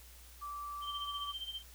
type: tone with pitch glide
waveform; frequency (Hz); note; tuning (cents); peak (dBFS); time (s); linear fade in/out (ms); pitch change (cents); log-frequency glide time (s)
sine; 1163 to 1155; D6 to D6; -17 to -29; -40; 0.41-1.33; 20; -12; 0.9-1.15
type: tone with tremolo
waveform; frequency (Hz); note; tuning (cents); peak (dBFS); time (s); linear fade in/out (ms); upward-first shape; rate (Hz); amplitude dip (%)
sine; 3136; G7; 0; -37; 0.81-1.63; 50; sine; 15; 75
effects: added 60 Hz sine -55 dBFS peak until 1.74 s + white hiss -58 dBFS RMS until 1.74 s